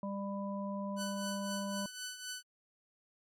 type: harmonic tone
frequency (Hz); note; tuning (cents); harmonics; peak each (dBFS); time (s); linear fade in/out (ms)
198.8; G3; +25; 1 / 3 / 5; -37 / -42 / -44; 0.03-1.86; 2
type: tone with tremolo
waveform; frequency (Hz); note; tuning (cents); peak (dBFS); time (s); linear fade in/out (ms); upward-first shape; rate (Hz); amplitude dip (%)
10% pulse; 1497; F#6; +20; -30; 0.96-2.43; 50; triangle; 3.9; 70
effects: MP3 64 kbps